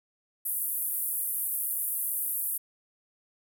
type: band-pass noise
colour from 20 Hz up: white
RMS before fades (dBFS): -31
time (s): 0.45-2.58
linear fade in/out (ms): 10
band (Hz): 10000 to 15000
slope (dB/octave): 48
effects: none